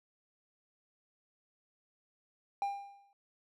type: tone with exponential decay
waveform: triangle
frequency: 800 Hz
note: G5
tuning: 35 cents sharp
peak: -27 dBFS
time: 2.62-3.13 s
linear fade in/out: 1 ms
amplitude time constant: 110 ms
effects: none